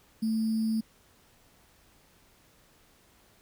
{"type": "tone with sample-and-hold", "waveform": "sine", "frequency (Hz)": 221.4, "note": "A3", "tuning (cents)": 11, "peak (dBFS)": -25, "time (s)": [0.22, 0.81], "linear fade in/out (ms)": 10, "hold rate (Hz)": 4900, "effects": ["pink hiss -62 dBFS RMS until 3.41 s"]}